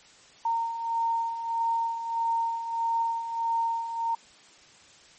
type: beating tone pair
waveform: sine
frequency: 918 / 919.6 Hz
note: A#5 / A#5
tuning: -27 / -24 cents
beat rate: 1.6 Hz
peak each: -33 / -26 dBFS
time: 0.45-4.15 s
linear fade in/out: 5 ms
effects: white hiss -54 dBFS RMS until 5.18 s + MP3 32 kbps